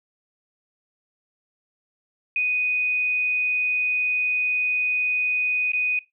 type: tone with dropouts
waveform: sine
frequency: 2489 Hz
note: D#7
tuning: in tune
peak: -20 dBFS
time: 2.36-5.99 s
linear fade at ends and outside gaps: 2 ms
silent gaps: 5.719-5.733 s
effects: noise-tail reverb RT60 0.2 s tail -19 dB re dry